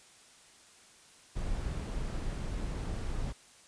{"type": "noise", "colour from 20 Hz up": "brown", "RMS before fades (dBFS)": -35, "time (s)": [1.35, 3.33], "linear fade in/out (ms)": 20, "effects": ["white hiss -58 dBFS RMS until 3.67 s", "resampled to 22050 Hz"]}